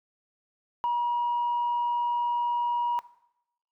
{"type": "tone", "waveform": "sine", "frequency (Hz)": 958, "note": "A#5", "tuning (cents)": 47, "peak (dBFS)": -22, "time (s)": [0.84, 2.99], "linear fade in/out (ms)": 0, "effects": ["noise-tail reverb RT60 0.8 s tail -18 dB re dry", "tanh soft clip ceiling -21 dBFS"]}